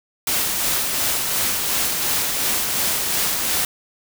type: noise with tremolo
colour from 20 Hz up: white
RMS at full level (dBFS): -20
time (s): 0.27-3.65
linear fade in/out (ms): 2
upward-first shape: sine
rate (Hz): 2.8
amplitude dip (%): 30
effects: none